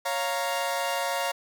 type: chord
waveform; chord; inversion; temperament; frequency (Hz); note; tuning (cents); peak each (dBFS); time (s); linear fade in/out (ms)
sawtooth; Bb minor; first; equal; 554.4 / 698.5 / 932.3; Db5 / F5 / Bb5; 0 / 0 / 0; -27; 0.05-1.32; 10
effects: none